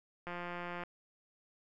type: click train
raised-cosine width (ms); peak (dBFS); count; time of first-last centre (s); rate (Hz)
0.5; -27; 100; 0.27-0.836; 175
effects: none